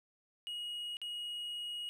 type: tone with dropouts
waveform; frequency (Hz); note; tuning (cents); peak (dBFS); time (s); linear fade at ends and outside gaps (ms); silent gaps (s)
triangle; 2891; F#7; -41; -37; 0.47-1.89; 0; 0.969-1.016
effects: none